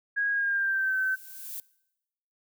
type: tone with pitch glide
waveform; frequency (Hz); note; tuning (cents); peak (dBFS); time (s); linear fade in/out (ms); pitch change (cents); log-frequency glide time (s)
sine; 1645 to 1534.8; G#6 to G6; -17 to -37; -24; 0.16-1.16; 20; -120; 0.31-0.96
type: noise with exponential growth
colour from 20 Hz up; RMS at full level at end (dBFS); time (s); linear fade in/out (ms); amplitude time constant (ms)
violet; -36; 0.31-1.6; 2; 280
effects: noise-tail reverb RT60 0.9 s tail -22 dB re dry